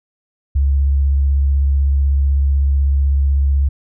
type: tone with vibrato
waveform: sine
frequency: 69.3 Hz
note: C#2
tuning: in tune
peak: -11 dBFS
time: 0.55-3.69 s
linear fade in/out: 10 ms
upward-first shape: sine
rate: 16 Hz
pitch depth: 26 cents each way
effects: none